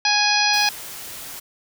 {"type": "harmonic tone", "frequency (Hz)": 830.6, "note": "G#5", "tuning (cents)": 0, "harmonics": [1, 2, 3, 4, 5, 6, 7], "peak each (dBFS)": [-22, -24, -22, -28, -24, -22, -28], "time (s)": [0.05, 0.69], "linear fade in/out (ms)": 2}
{"type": "noise", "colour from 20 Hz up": "white", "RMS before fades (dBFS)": -35, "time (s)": [0.53, 1.4], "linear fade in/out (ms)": 10}
{"effects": []}